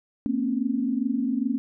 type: tone cluster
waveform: sine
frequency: 227.9 / 252.8 / 275.2 Hz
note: A#3 / B3 / C#4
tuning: -39 / +41 / -12 cents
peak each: -27 dBFS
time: 0.26-1.58 s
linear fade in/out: 0 ms
effects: none